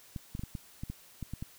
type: clicks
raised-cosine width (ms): 5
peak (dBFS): -25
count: 10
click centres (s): 0.162 / 0.351 / 0.394 / 0.436 / 0.552 / 0.835 / 0.9 / 1.227 / 1.336 / 1.425
effects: white hiss -57 dBFS RMS until 1.58 s